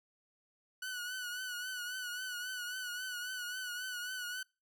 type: tone with vibrato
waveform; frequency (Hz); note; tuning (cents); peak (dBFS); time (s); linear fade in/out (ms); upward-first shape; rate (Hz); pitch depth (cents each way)
sawtooth; 1480; F#6; 0; -35; 0.82-4.43; 5; triangle; 3.7; 61
effects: noise-tail reverb RT60 0.3 s tail -26 dB re dry